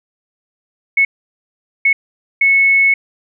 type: tone bursts at uneven times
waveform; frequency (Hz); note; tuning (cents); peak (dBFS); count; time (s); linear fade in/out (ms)
sine; 2200; C#7; -14; -8; 3; 0.97-1.05 / 1.85-1.93 / 2.41-2.94; 5
effects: none